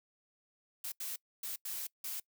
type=noise bursts at uneven times; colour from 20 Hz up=blue; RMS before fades=-40 dBFS; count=5; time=0.84-0.92 / 1-1.16 / 1.43-1.56 / 1.65-1.87 / 2.04-2.2 s; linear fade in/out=5 ms; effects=noise-tail reverb RT60 0.1 s tail -23 dB re dry